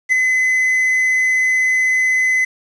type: tone with ADSR envelope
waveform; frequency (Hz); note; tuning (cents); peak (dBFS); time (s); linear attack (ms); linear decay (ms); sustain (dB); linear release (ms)
triangle; 2029; B6; +46; -7; 0.09-2.45; 34; 6; -4; 8
effects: resampled to 22050 Hz + 7-bit